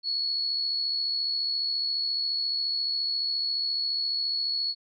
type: tone with amplitude modulation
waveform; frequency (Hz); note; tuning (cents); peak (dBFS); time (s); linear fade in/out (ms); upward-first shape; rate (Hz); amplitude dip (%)
sine; 4377; C#8; -23; -24; 0.03-4.75; 50; sine; 74.4; 35
effects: none